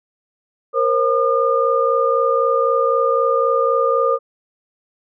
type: tone cluster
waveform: sine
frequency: 469.1 / 533 / 1212 Hz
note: A#4 / C5 / D#6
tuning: +11 / +32 / -46 cents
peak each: -18 dBFS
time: 0.73-4.19 s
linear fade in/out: 50 ms
effects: none